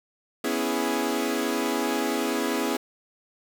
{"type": "chord", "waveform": "sawtooth", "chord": "C# minor seventh", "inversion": "third", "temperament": "equal", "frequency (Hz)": [246.9, 277.2, 329.6, 415.3], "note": ["B3", "C#4", "E4", "G#4"], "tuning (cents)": [0, 0, 0, 0], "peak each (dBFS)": -26, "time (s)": [0.44, 2.77], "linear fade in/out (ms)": 5, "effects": ["7-bit"]}